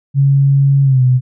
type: tone with pitch glide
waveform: sine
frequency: 138.59 to 127.09 Hz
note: C#3 to C3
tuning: 0 to -50 cents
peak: -7 dBFS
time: 0.14-1.21 s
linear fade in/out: 50 ms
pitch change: -150 cents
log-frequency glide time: 0.83-1.02 s
effects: none